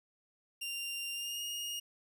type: tone with pitch glide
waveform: sawtooth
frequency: 2785 to 2855 Hz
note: F7 to F7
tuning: -5 to +37 cents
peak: -34 dBFS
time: 0.61-1.8 s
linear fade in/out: 10 ms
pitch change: +42 cents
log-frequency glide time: 1.13-1.41 s
effects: none